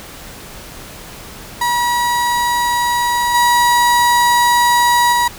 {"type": "tone with level steps", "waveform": "35% pulse", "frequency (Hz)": 963, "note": "B5", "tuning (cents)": -44, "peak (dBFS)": [-12, -8, -10], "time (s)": [1.61, 5.28], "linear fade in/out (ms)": 5, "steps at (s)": [3.34, 5.12], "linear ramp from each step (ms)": 10, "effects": ["pink hiss -34 dBFS RMS until 5.38 s"]}